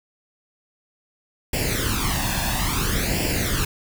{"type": "noise with flanger", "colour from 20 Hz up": "pink", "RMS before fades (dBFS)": -23, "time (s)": [1.53, 3.65], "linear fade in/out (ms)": 5, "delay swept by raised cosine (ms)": [0.39, 1.17], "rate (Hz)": 0.59, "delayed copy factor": 0.75, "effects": []}